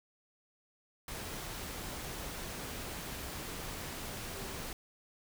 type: tone in noise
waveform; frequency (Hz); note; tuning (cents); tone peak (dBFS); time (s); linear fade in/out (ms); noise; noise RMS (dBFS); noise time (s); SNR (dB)
sine; 391.1; G4; -4; -49; 4.34-4.58; 2; pink; -42; 1.08-4.73; -10
effects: none